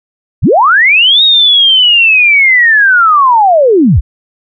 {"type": "linear two-way sweep", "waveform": "sine", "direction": "up then down", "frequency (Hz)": [39.86, 3786, 39.86], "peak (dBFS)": -3, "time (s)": [0.42, 4.01], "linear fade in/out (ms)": 20, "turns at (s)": 1.23, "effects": []}